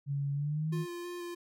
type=tone with pitch glide; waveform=sine; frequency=140.9 to 159.07 Hz; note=C#3 to D#3; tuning=+29 to +39 cents; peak=-30 dBFS; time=0.06-0.86 s; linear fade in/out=50 ms; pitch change=+210 cents; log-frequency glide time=0.33-0.71 s
type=tone with vibrato; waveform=square; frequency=350 Hz; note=F4; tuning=4 cents sharp; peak=-39 dBFS; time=0.72-1.35 s; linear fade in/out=10 ms; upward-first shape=square; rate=3.1 Hz; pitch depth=11 cents each way
effects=none